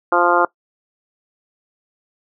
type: harmonic tone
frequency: 174.61 Hz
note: F3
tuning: in tune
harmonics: 2 / 3 / 4 / 5 / 6 / 7 / 8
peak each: -20 / -20 / -20 / -20 / -20 / -20 / -20 dBFS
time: 0.12-0.45 s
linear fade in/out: 2 ms
effects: noise-tail reverb RT60 0.1 s tail -20 dB re dry